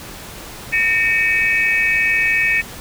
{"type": "tone cluster", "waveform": "sine", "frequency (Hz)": [1827, 2261, 2561], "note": ["A#6", "C#7", "D#7"], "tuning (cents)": [-35, 34, 49], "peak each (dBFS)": -18, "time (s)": [0.72, 2.62], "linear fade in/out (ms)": 20, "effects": ["pink hiss -34 dBFS RMS until 2.8 s"]}